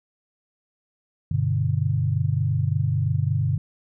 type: chord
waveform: sine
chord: G major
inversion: none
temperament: equal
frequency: 98 / 123.47 / 146.83 Hz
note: G2 / B2 / D3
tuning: 0 / 0 / 0 cents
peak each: -24 dBFS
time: 1.31-3.58 s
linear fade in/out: 5 ms
effects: none